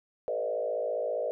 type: tone with frequency modulation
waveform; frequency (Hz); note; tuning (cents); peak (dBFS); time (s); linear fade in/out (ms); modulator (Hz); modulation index
sine; 550; C#5; -14; -28; 0.28-1.31; 0; 55; 1.8
effects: none